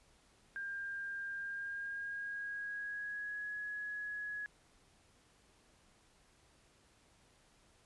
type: tone with pitch glide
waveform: sine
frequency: 1600 to 1680.5 Hz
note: G6 to G#6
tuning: +35 to +20 cents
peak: -39 dBFS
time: 0.56-4.46 s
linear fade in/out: 0 ms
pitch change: +85 cents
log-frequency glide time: 1.37-3.53 s
effects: pink hiss -68 dBFS RMS until 7.85 s + resampled to 24000 Hz